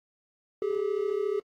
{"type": "tone pair together", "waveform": "triangle", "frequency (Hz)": [392, 426.1], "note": ["G4", "G#4"], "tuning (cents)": [0, 44], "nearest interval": "minor second", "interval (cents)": 144, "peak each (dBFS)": -27, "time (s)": [0.62, 1.4], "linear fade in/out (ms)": 2, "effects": ["AAC 48 kbps"]}